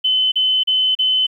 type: tone bursts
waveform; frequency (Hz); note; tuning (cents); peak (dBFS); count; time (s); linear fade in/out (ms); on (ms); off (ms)
sine; 3040; F#7; +46; -13; 4; 0.04-1.268; 10; 280; 36
effects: 9-bit